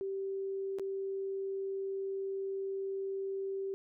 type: tone with dropouts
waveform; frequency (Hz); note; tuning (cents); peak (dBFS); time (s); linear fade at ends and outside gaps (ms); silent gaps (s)
sine; 388.9; G4; -14; -34; 0.01-3.74; 0; 0.786-0.796
effects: none